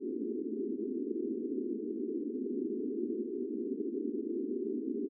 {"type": "band-pass noise", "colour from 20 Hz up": "white", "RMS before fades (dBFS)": -36, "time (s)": [0, 5.09], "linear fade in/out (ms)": 50, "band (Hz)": [220, 420], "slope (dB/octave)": 96, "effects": []}